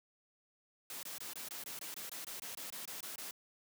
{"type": "noise bursts", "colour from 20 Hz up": "white", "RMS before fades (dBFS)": -45, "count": 16, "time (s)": [0.9, 3.31], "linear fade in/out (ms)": 2, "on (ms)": 130, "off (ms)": 22, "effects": ["high-pass 150 Hz 12 dB/octave"]}